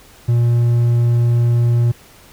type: tone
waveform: triangle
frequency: 118.9 Hz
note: A#2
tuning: 35 cents sharp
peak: -9 dBFS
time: 0.28-1.92 s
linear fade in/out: 10 ms
effects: pink hiss -45 dBFS RMS until 2.32 s